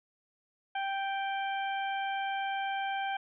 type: harmonic tone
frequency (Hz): 784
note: G5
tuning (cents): 0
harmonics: 1 / 2 / 3 / 4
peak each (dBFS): -32 / -38 / -42 / -44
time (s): 0.75-3.17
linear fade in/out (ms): 5
effects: none